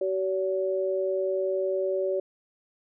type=tone pair together; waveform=sine; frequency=380 / 569.4 Hz; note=F#4 / C#5; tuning=+46 / +46 cents; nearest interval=perfect fifth; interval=700 cents; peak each=-27 dBFS; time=0.01-2.2 s; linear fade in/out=5 ms; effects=none